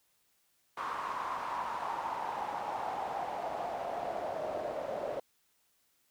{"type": "noise with band-pass filter sweep", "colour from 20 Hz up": "pink", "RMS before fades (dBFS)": -37, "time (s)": [0.77, 5.2], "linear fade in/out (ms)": 5, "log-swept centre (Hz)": [1100, 580], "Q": 5.1, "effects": ["white hiss -73 dBFS RMS until 6.1 s"]}